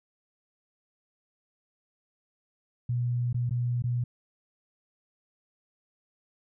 sine tone with dropouts, 121.6 Hz, B2, 26 cents flat, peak -25 dBFS, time 2.89-4.04 s, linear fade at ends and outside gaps 5 ms, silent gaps 3.329-3.344 / 3.495-3.508 / 3.823-3.839 s, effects none

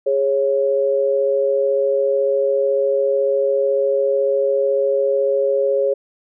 sine tone pair together, 412 / 550 Hz, G#4 / C#5, -14 / -14 cents, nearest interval perfect fourth, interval 500 cents, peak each -19 / -16 dBFS, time 0.06-5.94 s, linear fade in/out 10 ms, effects none

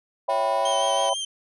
sine chord, C# half-diminished seventh, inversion none, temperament equal, 554.4 / 659.3 / 784 / 987.8 Hz, C#5 / E5 / G5 / B5, 0 / 0 / 0 / 0 cents, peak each -26 dBFS, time 0.28-1.14 s, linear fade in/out 10 ms
5% pulse tone with pitch glide, 362.5 to 376.8 Hz, F#4 to F#4, -35 to +32 cents, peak -25 dBFS, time 0.29-1.1 s, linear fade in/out 10 ms, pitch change +67 cents, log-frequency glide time 0.52-0.88 s
sawtooth tone with vibrato, 3136 Hz, G7, in tune, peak -24 dBFS, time 0.65-1.25 s, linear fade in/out 5 ms, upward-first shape sine, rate 6.1 Hz, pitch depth 34 cents each way
effects resampled to 24000 Hz

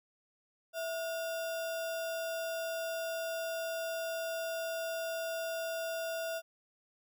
sine tone with sample-and-hold, 658 Hz, E5, 3 cents flat, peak -34 dBFS, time 0.73-6.42 s, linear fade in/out 50 ms, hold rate 2100 Hz, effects none

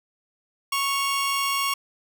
sawtooth tone pair together, 1106 / 2787 Hz, C#6 / F7, -4 / -4 cents, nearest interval octave + major third, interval 1600 cents, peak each -20 / -25 dBFS, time 0.72-1.74 s, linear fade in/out 5 ms, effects none

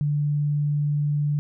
sine tone, 146.83 Hz, D3, in tune, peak -20 dBFS, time 0.01-1.39 s, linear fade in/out 0 ms, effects none

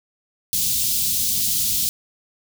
white band-stop noise, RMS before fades -21 dBFS, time 0.53-1.89 s, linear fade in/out 0 ms, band 220 to 3500 Hz, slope 24 dB/octave, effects none

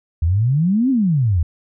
sine exponential two-way sweep, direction up then down, 76.6 to 275.7 to 76.6 Hz, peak -13 dBFS, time 0.22-1.43 s, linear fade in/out 5 ms, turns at 0.9 s, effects none

